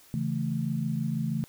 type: chord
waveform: sine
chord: A major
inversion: first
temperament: equal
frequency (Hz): 138.59 / 164.81 / 220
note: C#3 / E3 / A3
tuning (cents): 0 / 0 / 0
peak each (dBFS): -31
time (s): 0.14-1.44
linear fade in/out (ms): 0
effects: white hiss -56 dBFS RMS until 1.48 s